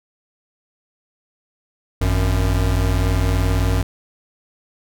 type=tone pair together; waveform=square; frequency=51.91 / 92.5 Hz; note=G#1 / F#2; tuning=0 / 0 cents; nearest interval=minor seventh; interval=1000 cents; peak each=-19 dBFS; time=2.01-3.83 s; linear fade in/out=5 ms; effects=none